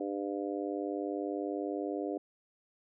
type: harmonic tone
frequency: 100 Hz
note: G2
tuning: 35 cents sharp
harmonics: 3 / 4 / 5 / 6 / 7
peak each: -36 / -38 / -40 / -42 / -43 dBFS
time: 0-2.18 s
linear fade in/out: 5 ms
effects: none